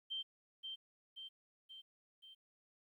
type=tone with echo; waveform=sine; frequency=3136 Hz; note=G7; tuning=in tune; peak=-39 dBFS; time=0.1-0.23 s; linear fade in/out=20 ms; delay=530 ms; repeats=4; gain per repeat=-4 dB; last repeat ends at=2.35 s; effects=13-bit